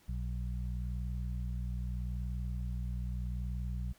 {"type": "harmonic tone", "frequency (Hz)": 60.8, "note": "B1", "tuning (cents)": -26, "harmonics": [1, 2, 3], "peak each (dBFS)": [-35, -41, -45], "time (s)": [0.08, 3.93], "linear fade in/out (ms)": 10, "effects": ["pink hiss -65 dBFS RMS until 3.98 s"]}